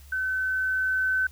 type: tone with level ramp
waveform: sine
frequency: 1523 Hz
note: F#6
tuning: 50 cents sharp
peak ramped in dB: -25 to -21 dBFS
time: 0.12-1.27 s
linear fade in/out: 5 ms
effects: added 70 Hz sine -46 dBFS peak until 1.31 s + white hiss -56 dBFS RMS until 1.31 s